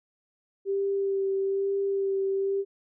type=tone with vibrato; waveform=sine; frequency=392 Hz; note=G4; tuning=in tune; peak=-24 dBFS; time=0.65-2.65 s; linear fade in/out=50 ms; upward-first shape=sine; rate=1.1 Hz; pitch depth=16 cents each way; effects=none